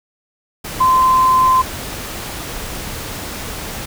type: tone in noise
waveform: sine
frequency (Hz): 1034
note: C6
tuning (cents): -21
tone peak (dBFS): -9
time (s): 0.8-1.62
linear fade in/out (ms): 10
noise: pink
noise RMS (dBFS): -27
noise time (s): 0.64-3.86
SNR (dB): +15
effects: none